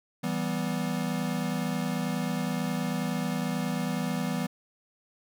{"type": "chord", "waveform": "square", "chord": "E minor", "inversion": "none", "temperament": "equal with one note detuned", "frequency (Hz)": [164.81, 194.19, 246.9], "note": ["E3", "G3", "B3"], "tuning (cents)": [0, -16, 0], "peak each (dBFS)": -33, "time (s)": [0.23, 4.47], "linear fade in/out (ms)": 10, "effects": []}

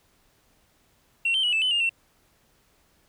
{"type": "tone with pitch steps", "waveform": "sine", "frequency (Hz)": [2729, 3116, 2927, 2636, 3022, 2821, 2706], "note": ["F7", "G7", "F#7", "E7", "F#7", "F7", "E7"], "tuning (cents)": [-41, -11, -19, -1, 36, 17, 45], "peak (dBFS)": -19, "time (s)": [1.25, 1.894], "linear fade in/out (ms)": 5, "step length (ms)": 92, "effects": ["tanh soft clip ceiling -18 dBFS", "pink hiss -64 dBFS RMS until 3.08 s"]}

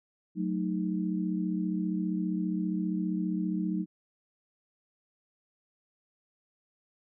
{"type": "chord", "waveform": "sine", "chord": "D# diminished", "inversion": "first", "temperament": "equal", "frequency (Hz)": [185, 220, 311.1], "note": ["F#3", "A3", "D#4"], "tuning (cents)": [0, 0, 0], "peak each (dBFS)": [-30, -35, -33], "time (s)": [0.35, 3.86], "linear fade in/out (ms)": 50, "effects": []}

